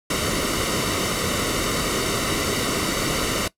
pink noise with comb filter, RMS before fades -23 dBFS, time 0.1-3.48 s, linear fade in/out 5 ms, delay 1.2 ms, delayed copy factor -0.65, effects noise-tail reverb RT60 0.1 s tail -19 dB re dry + low-pass 11000 Hz 12 dB/octave

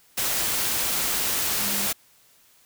sine tone in noise, 201.4 Hz, G3, 47 cents sharp, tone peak -35 dBFS, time 1.59-1.87 s, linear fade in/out 10 ms, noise white, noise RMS -25 dBFS, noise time 0.17-1.93 s, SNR -13 dB, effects white hiss -58 dBFS RMS until 2.65 s

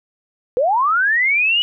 sine linear sweep, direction up, 466.2 to 2960 Hz, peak -13 dBFS, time 0.57-1.62 s, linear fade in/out 0 ms, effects none

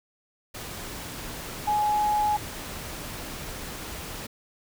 sine tone in noise, 840 Hz, G#5, 19 cents sharp, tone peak -21 dBFS, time 1.67-2.37 s, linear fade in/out 10 ms, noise pink, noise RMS -37 dBFS, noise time 0.54-4.27 s, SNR +13 dB, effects none

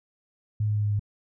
sine tone with pitch steps, 106.2 / 105.41 / 104.62 / 103.83 / 103.06 Hz, G#2 / G#2 / G#2 / G#2 / G#2, +39 / +26 / +13 / 0 / -13 cents, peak -22 dBFS, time 0.6-0.995 s, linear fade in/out 5 ms, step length 79 ms, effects none

